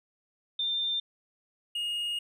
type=tone pair in turn; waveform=sine / triangle; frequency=3595 / 2859 Hz; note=A7 / F7; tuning=+36 / +40 cents; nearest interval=major third; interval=396 cents; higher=first; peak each=-27 / -28 dBFS; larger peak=first; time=0.59-1 / 1.75-2.19 s; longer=second; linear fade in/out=5 ms; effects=none

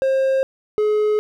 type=tone pair in turn; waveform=triangle; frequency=533 / 423.9 Hz; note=C5 / G#4; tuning=+32 / +35 cents; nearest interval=major third; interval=397 cents; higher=first; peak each=-13 dBFS; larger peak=neither; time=0.02-0.43 / 0.78-1.19 s; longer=neither; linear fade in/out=0 ms; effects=none

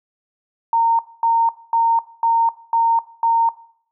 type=tone bursts; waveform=sine; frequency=919 Hz; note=A#5; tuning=25 cents flat; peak=-13 dBFS; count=6; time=0.73-3.49 s; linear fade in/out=2 ms; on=260 ms; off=240 ms; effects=noise-tail reverb RT60 0.6 s tail -19 dB re dry

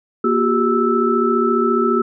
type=tone cluster; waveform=sine; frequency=236.7 / 363.3 / 397.9 / 1315 Hz; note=A#3 / F#4 / G4 / E6; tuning=+27 / -32 / +26 / -5 cents; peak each=-19 dBFS; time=0.24-2.02 s; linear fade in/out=5 ms; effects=none

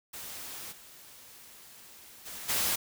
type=noise with level steps; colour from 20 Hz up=white; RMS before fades=-42 / -52 / -42 / -29 dBFS; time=0.13-2.76 s; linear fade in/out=10 ms; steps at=0.71 / 2.25 / 2.48 s; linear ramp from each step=20 ms; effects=none

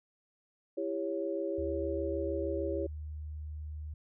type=chord; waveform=sine; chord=C# diminished; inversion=first; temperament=just; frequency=332.6 / 399.1 / 554.4 Hz; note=E4 / G4 / C#5; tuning=+16 / +31 / 0 cents; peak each=-36 dBFS; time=0.77-2.87 s; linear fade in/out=10 ms
type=tone; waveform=sine; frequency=76 Hz; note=D#2; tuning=40 cents flat; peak=-38 dBFS; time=1.58-3.94 s; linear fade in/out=5 ms
effects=none

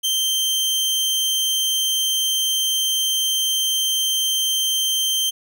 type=tone; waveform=sawtooth; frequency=3136 Hz; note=G7; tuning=in tune; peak=-15 dBFS; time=0.03-5.31 s; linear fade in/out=20 ms; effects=none

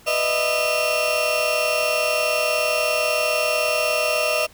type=tone cluster; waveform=35% pulse; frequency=494.7 / 611 / 651 / 2731 Hz; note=B4 / D#5 / E5 / F7; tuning=+3 / -32 / -22 / -39 cents; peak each=-28 / -21 / -24 / -22 dBFS; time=0.06-4.47 s; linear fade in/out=20 ms; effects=pink hiss -50 dBFS RMS until 4.53 s

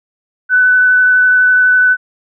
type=tone with vibrato; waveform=sine; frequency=1500 Hz; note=F#6; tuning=23 cents sharp; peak=-6 dBFS; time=0.49-1.97 s; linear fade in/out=50 ms; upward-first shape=triangle; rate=12 Hz; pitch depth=12 cents each way; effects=none

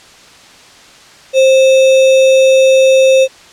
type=tone with sample-and-hold; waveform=sine; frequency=528 Hz; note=C5; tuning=16 cents sharp; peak=-4 dBFS; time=1.33-3.28 s; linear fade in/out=50 ms; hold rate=3150 Hz; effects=white hiss -39 dBFS RMS until 3.52 s + low-pass 6000 Hz 12 dB/octave

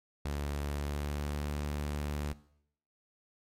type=tone with pitch glide; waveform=sawtooth; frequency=72.1 to 73.4 Hz; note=D2 to D2; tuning=-31 to 0 cents; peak=-29 dBFS; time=0.25-2.33 s; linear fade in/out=5 ms; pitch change=+31 cents; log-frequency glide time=0.67-1.47 s; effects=noise-tail reverb RT60 0.7 s tail -19 dB re dry + MP3 64 kbps

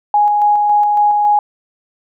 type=tone with tremolo; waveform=sine; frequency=830.6 Hz; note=G#5; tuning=in tune; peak=-8 dBFS; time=0.14-1.39 s; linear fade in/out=2 ms; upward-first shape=square; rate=3.6 Hz; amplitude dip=25%; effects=none

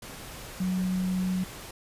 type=tone in noise; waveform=sine; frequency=185 Hz; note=F#3; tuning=in tune; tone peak=-25 dBFS; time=0.6-1.44 s; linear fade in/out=5 ms; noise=pink; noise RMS=-42 dBFS; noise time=0.02-1.71 s; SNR=+14 dB; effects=resampled to 32000 Hz

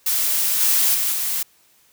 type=noise with level steps; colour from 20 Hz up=blue; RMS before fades=-20 / -17 / -21 / -23 dBFS; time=0.06-1.43 s; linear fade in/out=5 ms; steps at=0.6 / 0.94 / 1.12 s; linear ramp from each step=10 ms; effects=white hiss -57 dBFS RMS until 1.92 s

